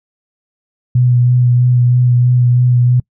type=tone with vibrato; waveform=sine; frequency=123.47 Hz; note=B2; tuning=in tune; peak=-7 dBFS; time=0.95-3 s; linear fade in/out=5 ms; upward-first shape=sine; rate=3.1 Hz; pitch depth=18 cents each way; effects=noise-tail reverb RT60 0.1 s tail -26 dB re dry